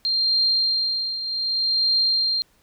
sine tone with tremolo, 4186 Hz, C8, in tune, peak -16 dBFS, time 0.05-2.42 s, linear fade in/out 0 ms, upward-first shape triangle, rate 0.65 Hz, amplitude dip 70%, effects pink hiss -61 dBFS RMS until 2.62 s

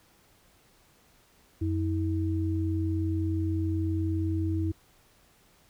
sine tone pair together, 90.4 / 322.1 Hz, F#2 / E4, -40 / -40 cents, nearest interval octave + minor seventh, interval 2200 cents, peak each -27 / -30 dBFS, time 1.61-4.72 s, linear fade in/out 10 ms, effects pink hiss -62 dBFS RMS until 5.69 s

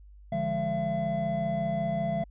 triangle tone cluster, 146.2 / 171.6 / 206.5 / 675 Hz, D3 / F3 / G#3 / E5, -7 / -30 / -10 / +41 cents, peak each -33 / -32 / -32 / -27 dBFS, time 0.32-2.24 s, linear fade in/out 5 ms, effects added 50 Hz sine -48 dBFS peak until 2.3 s + resampled to 8000 Hz

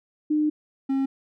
sine / triangle tone pair in turn, 303.1 / 270 Hz, D#4 / C#4, -45 / -45 cents, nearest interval major second, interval 200 cents, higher first, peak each -19 dBFS, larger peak neither, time 0.3-0.5 / 0.89-1.06 s, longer first, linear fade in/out 10 ms, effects none

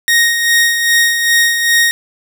sawtooth tone with tremolo, 1866 Hz, A#6, 1 cent sharp, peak -4 dBFS, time 0.08-1.91 s, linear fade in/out 0 ms, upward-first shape sine, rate 2.5 Hz, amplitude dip 50%, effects none

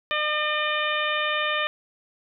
harmonic tone, 604 Hz, D5, 48 cents sharp, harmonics 1 / 2 / 3 / 4 / 5 / 6, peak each -30 / -28 / -28 / -30 / -31 / -33 dBFS, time 0.11-1.67 s, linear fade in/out 0 ms, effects none

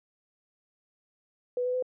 sine tone with pitch steps, 493.9 / 500.2 / 506.6 Hz, B4 / B4 / B4, 0 / +22 / +44 cents, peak -26 dBFS, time 1.57-1.825 s, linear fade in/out 2 ms, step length 85 ms, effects none

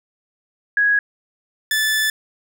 sine / sawtooth tone pair in turn, 1661.2 / 1746.3 Hz, G#6 / A6, 0 / -14 cents, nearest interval minor second, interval 86 cents, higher second, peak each -13 dBFS, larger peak neither, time 0.77-0.99 / 1.71-2.1 s, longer second, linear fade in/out 2 ms, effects none

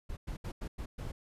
brown noise bursts at uneven times, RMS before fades -39 dBFS, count 6, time 0.09-0.17 / 0.27-0.37 / 0.44-0.52 / 0.61-0.68 / 0.78-0.86 / 0.98-1.12 s, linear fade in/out 10 ms, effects resampled to 32000 Hz

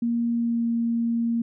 sine tone with pitch glide, 234.7 to 232.5 Hz, A#3 to A#3, +12 to -4 cents, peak -21 dBFS, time 0.02-1.42 s, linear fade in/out 5 ms, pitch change -16 cents, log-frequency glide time 0.32-0.67 s, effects none

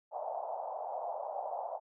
pink band-pass noise, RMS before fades -39 dBFS, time 0.11-1.8 s, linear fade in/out 50 ms, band 610 to 860 Hz, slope 48 dB/octave, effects none

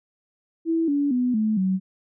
sine tone with pitch steps, 328.2 / 285.7 / 248.7 / 216.5 / 188.5 Hz, E4 / D4 / B3 / A3 / F#3, -8 / -48 / +12 / -28 / +32 cents, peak -19 dBFS, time 0.65-1.8 s, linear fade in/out 50 ms, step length 230 ms, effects none

